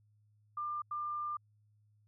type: tone bursts at uneven times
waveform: sine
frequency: 1196 Hz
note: D6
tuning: 31 cents sharp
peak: -35 dBFS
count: 2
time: 0.57-0.82 / 0.91-1.37 s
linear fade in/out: 5 ms
effects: added 105 Hz sine -66 dBFS peak until 2.07 s